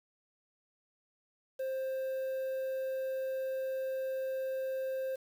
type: tone with quantisation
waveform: triangle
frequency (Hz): 527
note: C5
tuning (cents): +12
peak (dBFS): -31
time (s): 1.59-5.16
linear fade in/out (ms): 10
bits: 9
effects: none